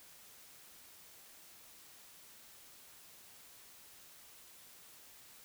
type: silence
effects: white hiss -58 dBFS RMS until 5.44 s